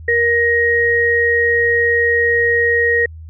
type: tone pair together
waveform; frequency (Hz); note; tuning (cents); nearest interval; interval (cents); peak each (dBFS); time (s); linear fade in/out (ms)
sine; 470 / 1878.7; A#4 / A#6; +14 / +13; 2 octaves; 2399; -16 / -13; 0.08-3.06; 5
effects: added 80 Hz sine -31 dBFS peak until 3.29 s